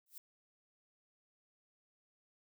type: noise with exponential growth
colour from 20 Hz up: violet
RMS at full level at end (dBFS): -45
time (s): 0.06-0.18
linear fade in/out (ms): 2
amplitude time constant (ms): 26
effects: none